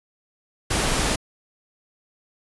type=noise; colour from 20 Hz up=pink; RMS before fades=-22 dBFS; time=0.7-1.16 s; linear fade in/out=10 ms; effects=resampled to 24000 Hz